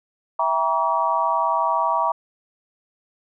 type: chord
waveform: sine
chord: E diminished seventh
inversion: none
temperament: just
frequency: 659.3 / 791.1 / 949.3 / 1139.2 Hz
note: E5 / G5 / Bb5 / Db6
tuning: 0 / +16 / +31 / +47 cents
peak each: -25 / -27 / -21 / -23 dBFS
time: 0.39-2.12 s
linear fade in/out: 5 ms
effects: none